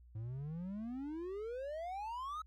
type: exponential sweep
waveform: triangle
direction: up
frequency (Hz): 105.5 to 1299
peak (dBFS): -38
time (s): 0.15-2.42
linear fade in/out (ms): 5
effects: added 60 Hz sine -57 dBFS peak until 2.46 s